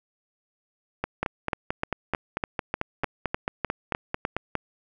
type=two click trains; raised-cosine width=0.5 ms; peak=-10 / -11 dBFS; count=12 / 16; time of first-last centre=1.23-4.553 / 1.04-4.366 s; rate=3.31 / 4.51 Hz; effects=none